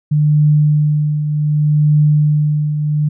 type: tone with tremolo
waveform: sine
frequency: 150 Hz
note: D3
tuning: 37 cents sharp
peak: -7 dBFS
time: 0.11-3.09 s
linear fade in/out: 10 ms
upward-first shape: triangle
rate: 0.66 Hz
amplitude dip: 60%
effects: none